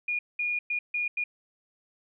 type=tone bursts at uneven times; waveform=sine; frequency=2436 Hz; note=D#7; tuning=37 cents flat; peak=-26 dBFS; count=5; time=0.08-0.19 / 0.39-0.59 / 0.7-0.79 / 0.94-1.08 / 1.17-1.24 s; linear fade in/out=5 ms; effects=none